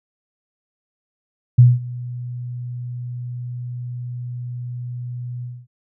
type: tone with ADSR envelope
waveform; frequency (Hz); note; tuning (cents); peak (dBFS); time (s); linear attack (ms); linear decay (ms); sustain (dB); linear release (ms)
sine; 122.7; B2; -11; -4; 1.58-5.67; 10; 200; -22; 240
effects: none